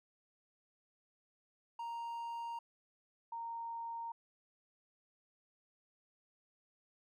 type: tone pair in turn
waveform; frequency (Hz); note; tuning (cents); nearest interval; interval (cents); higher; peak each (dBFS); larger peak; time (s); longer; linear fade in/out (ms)
triangle / sine; 932.3 / 925.3; A#5 / A#5; 0 / -13; unison; 13; first; -38 / -40; first; 1.79-2.59 / 3.32-4.12; neither; 5
effects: none